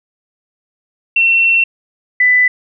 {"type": "tone pair in turn", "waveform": "sine", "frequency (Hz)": [2709, 1994.2], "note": ["E7", "B6"], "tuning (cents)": [47, 16], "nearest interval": "perfect fourth", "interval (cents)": 531, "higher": "first", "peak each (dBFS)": [-8, -7], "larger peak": "second", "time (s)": [[1.16, 1.64], [2.2, 2.48]], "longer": "first", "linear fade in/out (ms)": 5, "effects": []}